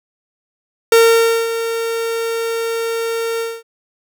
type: tone with ADSR envelope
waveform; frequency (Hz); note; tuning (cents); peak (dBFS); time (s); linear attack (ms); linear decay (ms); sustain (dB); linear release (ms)
45% pulse; 457.8; A#4; -31; -6; 0.92-3.63; 3; 550; -12; 230
effects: none